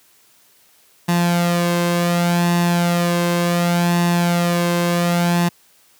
sawtooth tone with flanger, 173.2 Hz, F3, 14 cents flat, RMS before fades -17 dBFS, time 1.08-5.49 s, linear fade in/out 10 ms, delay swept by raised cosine 1.1 to 1.91 ms, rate 0.68 Hz, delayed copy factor +0.6, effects white hiss -54 dBFS RMS until 5.99 s + high-pass 100 Hz 12 dB/octave

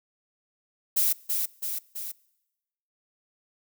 violet noise with echo, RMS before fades -23 dBFS, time 0.96-1.13 s, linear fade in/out 10 ms, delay 330 ms, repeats 3, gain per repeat -4 dB, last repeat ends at 2.12 s, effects noise-tail reverb RT60 1.0 s tail -24 dB re dry

